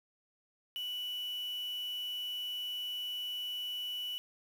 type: tone with quantisation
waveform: sine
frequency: 2960 Hz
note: F#7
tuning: in tune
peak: -36 dBFS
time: 0.76-4.18 s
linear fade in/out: 0 ms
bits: 8
effects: none